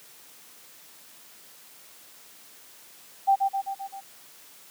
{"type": "tone with echo", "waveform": "sine", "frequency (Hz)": 784, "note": "G5", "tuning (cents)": 0, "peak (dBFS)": -16, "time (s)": [3.27, 3.36], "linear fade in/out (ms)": 20, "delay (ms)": 130, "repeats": 5, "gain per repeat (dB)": -4, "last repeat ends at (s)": 4.01, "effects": ["white hiss -51 dBFS RMS until 4.7 s", "high-pass 150 Hz 12 dB/octave"]}